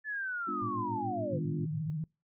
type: linear sweep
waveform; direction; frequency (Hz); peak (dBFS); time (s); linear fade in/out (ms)
sine; down; 1749 to 472.1; -33; 0.04-1.4; 50
type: chord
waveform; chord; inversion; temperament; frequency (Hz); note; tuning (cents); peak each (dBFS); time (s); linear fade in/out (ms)
sine; G# diminished seventh; none; equal with one note detuned; 202.3 / 246.9 / 293.7 / 349.2; G#3 / B3 / D4 / F4; -45 / 0 / 0 / 0; -43 / -42 / -40 / -41; 0.47-1.66; 10
type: tone with tremolo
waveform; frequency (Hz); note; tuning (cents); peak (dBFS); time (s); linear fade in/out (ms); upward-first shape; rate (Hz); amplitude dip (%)
sine; 113; A2; +47; -36; 0.62-1.9; 0; sine; 7.2; 100
type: tone with vibrato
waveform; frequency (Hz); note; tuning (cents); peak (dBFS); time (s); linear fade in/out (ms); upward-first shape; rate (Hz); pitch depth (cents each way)
sine; 155.56; D#3; 0; -32; 1.33-2.04; 2; sine; 15; 89
effects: noise-tail reverb RT60 0.3 s tail -26 dB re dry